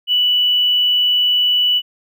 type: tone with hard clipping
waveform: triangle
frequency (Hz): 2960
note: F#7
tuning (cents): 0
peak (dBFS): -12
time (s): 0.07-1.82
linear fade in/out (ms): 50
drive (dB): 3
effects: none